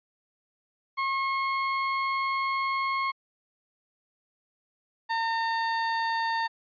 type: tone pair in turn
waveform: 30% pulse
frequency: 1082 / 909.8 Hz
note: C#6 / A#5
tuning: -42 / -42 cents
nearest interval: minor third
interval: 300 cents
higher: first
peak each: -23 dBFS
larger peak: neither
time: 0.97-3.12 / 5.09-6.48 s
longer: first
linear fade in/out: 20 ms
effects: resampled to 11025 Hz